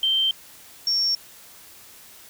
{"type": "tone pair in turn", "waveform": "sine", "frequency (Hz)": [3131, 5492], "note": ["G7", "F8"], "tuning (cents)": [-3, -30], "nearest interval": "minor seventh", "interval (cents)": 973, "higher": "second", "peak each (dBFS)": [-18, -19], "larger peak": "first", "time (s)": [[0.03, 0.31], [0.87, 1.15]], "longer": "neither", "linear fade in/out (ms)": 2, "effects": ["white hiss -47 dBFS RMS until 2.29 s"]}